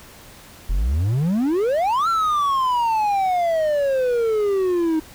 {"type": "exponential two-way sweep", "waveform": "triangle", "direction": "up then down", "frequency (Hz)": [38.89, 1374, 310.8], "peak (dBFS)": -15, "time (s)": [0.69, 5], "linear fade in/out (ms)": 10, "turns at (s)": 2.08, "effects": ["pink hiss -44 dBFS RMS until 5.14 s"]}